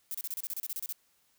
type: noise bursts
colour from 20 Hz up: violet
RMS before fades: -36 dBFS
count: 13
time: 0.11-0.925 s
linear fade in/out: 0 ms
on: 35 ms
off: 30 ms
effects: white hiss -70 dBFS RMS until 1.38 s